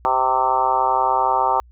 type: harmonic tone with a mistuned harmonic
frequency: 130.1 Hz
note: C3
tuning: 9 cents flat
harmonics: 3 / 4 / 5 / 6 / 7 / 8 / 9 / 10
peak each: -30 / -28 / -28 / -21 / -19 / -27 / -23 / -30 dBFS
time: 0.05-1.6 s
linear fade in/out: 0 ms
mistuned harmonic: 8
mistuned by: +22 cents
effects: added 60 Hz sine -45 dBFS peak until 1.71 s